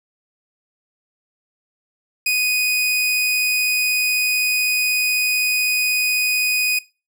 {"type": "tone", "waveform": "sawtooth", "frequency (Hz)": 2489, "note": "D#7", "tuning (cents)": 0, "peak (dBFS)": -13, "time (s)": [2.26, 6.79], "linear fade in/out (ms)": 5, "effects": ["noise-tail reverb RT60 0.3 s tail -21 dB re dry"]}